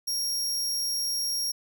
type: tone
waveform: sawtooth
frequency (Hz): 5588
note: F8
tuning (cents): 0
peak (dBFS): -24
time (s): 0.07-1.52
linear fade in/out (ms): 10
effects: none